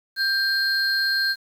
triangle tone pair together, 1584 / 4226 Hz, G6 / C8, +18 / +16 cents, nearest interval octave + perfect fourth, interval 1698 cents, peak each -20 / -22 dBFS, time 0.16-1.36 s, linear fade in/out 50 ms, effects 8-bit

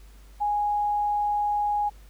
sine tone, 828 Hz, G#5, 5 cents flat, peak -22 dBFS, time 0.4-1.9 s, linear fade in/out 20 ms, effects added 50 Hz sine -46 dBFS peak until 2.09 s + pink hiss -58 dBFS RMS until 2.09 s

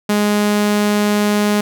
sawtooth tone, 207.7 Hz, G#3, in tune, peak -9 dBFS, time 0.09-1.61 s, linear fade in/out 5 ms, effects none

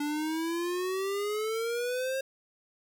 square exponential sweep, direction up, 290 to 539 Hz, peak -30 dBFS, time 0-2.21 s, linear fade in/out 5 ms, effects none

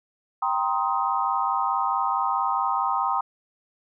sine chord, C minor seventh, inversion second, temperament just, 784.9 / 941.9 / 1046.5 / 1255.8 Hz, G5 / Bb5 / C6 / Eb6, +2 / +18 / 0 / +16 cents, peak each -27 dBFS, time 0.42-3.21 s, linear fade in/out 5 ms, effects none

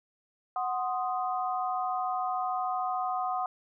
sine chord, C diminished, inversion second, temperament equal, 740 / 1046.5 / 1244.5 Hz, Gb5 / C6 / Eb6, 0 / 0 / 0 cents, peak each -30 / -36 / -34 dBFS, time 0.56-3.46 s, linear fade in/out 2 ms, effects none

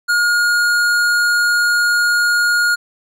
sine tone with tanh clipping, 1429 Hz, F6, 39 cents sharp, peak -14 dBFS, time 0.08-2.76 s, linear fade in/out 20 ms, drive 16 dB, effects none

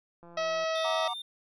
click train, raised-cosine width 1 ms, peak -38 dBFS, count 71, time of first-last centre 0.23-0.639 s, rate 171 Hz
harmonic tone, 644 Hz, E5, 41 cents flat, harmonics 1 / 2 / 3 / 4 / 5 / 6 / 7 / 8 / 9, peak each -29 / -35 / -39 / -41 / -43 / -45 / -46 / -47 / -48 dBFS, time 0.37-1.08 s, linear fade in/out 5 ms
triangle tone, 3608 Hz, A7, 43 cents sharp, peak -35 dBFS, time 0.75-1.22 s, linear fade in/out 5 ms
triangle chord, Gb augmented, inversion none, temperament equal with one note detuned, 734.9 / 932.3 / 1174.7 Hz, Gb5 / Bb5 / D6, -12 / 0 / 0 cents, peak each -34 dBFS, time 0.84-1.14 s, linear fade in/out 10 ms
effects none

